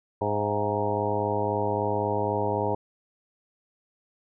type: harmonic tone with a mistuned harmonic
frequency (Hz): 103.8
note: G#2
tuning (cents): 0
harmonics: 1 / 2 / 3 / 4 / 5 / 6 / 7 / 8 / 9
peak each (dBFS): -32 / -36 / -35 / -30 / -31 / -33 / -36 / -33 / -31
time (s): 0.21-2.75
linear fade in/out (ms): 5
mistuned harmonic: 6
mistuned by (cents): +58
effects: none